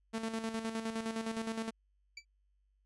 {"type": "tone with tremolo", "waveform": "sawtooth", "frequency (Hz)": 224.3, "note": "A3", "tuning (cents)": 34, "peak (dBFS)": -30, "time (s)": [0.13, 1.71], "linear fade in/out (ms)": 20, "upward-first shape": "square", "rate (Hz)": 9.7, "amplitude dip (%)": 55}
{"type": "tone with exponential decay", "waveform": "25% pulse", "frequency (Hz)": 2320, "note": "D7", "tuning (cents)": -22, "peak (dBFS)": -37, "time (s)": [2.17, 2.25], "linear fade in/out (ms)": 5, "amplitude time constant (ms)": 16}
{"effects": ["added 49 Hz sine -70 dBFS peak until 2.85 s", "resampled to 24000 Hz"]}